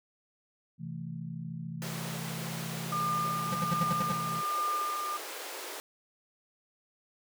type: chord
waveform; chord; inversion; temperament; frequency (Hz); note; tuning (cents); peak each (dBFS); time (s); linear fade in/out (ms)
sine; A minor; first; equal; 130.81 / 164.81 / 220; C3 / E3 / A3; 0 / 0 / 0; -42 / -38 / -44; 0.78-4.43; 50
type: high-pass noise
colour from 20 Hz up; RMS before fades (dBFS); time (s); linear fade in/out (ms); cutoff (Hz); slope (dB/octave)
pink; -41; 1.82-5.8; 0; 340; 48
type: tone with tremolo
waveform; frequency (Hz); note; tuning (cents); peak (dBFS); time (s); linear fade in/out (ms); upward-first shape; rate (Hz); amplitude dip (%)
sine; 1204; D6; +43; -28; 2.92-5.17; 5; sine; 1.3; 40
type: tone bursts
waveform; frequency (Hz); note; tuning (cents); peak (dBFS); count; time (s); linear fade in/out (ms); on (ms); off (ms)
square; 173.4; F3; -12; -28; 7; 3.52-4.122; 5; 26; 70
effects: none